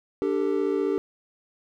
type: chord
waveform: triangle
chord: D suspended fourth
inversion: none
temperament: equal with one note detuned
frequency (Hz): 293.7 / 392 / 447.4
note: D4 / G4 / A4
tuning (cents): 0 / 0 / +29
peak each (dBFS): -26 / -23 / -26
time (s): 0.22-0.98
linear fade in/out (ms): 0
effects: none